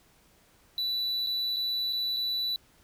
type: tone with dropouts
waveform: triangle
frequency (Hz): 3962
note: B7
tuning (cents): +5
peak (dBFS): -26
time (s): 0.78-2.56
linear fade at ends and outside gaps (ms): 1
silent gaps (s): 1.264-1.27 / 1.562-1.567 / 1.926-1.931 / 2.164-2.168
effects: pink hiss -62 dBFS RMS until 2.83 s